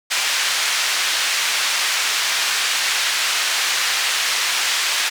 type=band-pass noise; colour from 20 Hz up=pink; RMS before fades=-20 dBFS; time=0.1-5.1 s; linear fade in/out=20 ms; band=1700 to 6800 Hz; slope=12 dB/octave; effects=none